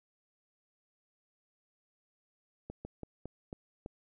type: slowing click train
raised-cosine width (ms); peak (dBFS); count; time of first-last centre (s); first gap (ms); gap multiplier
2; -28; 6; 2.7-3.861; 150; 1.22
effects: none